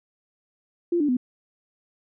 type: tone with pitch steps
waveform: sine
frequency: 345.5 / 293.9 / 250 Hz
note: F4 / D4 / B3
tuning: -19 / +1 / +21 cents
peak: -19 dBFS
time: 0.92-1.169 s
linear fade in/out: 5 ms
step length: 83 ms
effects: none